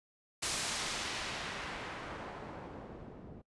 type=noise with low-pass filter sweep; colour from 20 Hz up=white; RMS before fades=-41 dBFS; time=0.42-3.42 s; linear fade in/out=10 ms; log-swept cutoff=10000 to 290 Hz; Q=0.71; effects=noise-tail reverb RT60 0.1 s tail -23 dB re dry + resampled to 24000 Hz